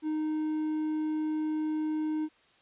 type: tone with hard clipping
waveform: triangle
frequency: 309.4 Hz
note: D#4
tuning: 10 cents flat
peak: -29 dBFS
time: 0.02-2.29 s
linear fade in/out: 50 ms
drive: 6 dB
effects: white hiss -63 dBFS RMS until 2.61 s + resampled to 8000 Hz